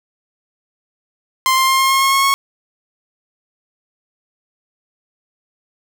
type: tone with pitch steps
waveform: sawtooth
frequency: 1046.5 / 1053.8 / 1061.1 / 1068.5 / 1075.9 / 1083.4 / 1090.9 / 1098.5 Hz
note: C6 / C6 / C6 / C6 / C6 / C#6 / C#6 / C#6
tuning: 0 / +12 / +24 / +36 / +48 / -40 / -28 / -16 cents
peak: -8 dBFS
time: 1.46-2.34 s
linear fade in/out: 0 ms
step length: 110 ms
effects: none